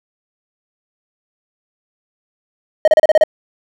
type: tone bursts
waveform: triangle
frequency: 622.3 Hz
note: D#5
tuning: in tune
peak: -3 dBFS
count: 7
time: 2.85-3.237 s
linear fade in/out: 2 ms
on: 27 ms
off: 33 ms
effects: none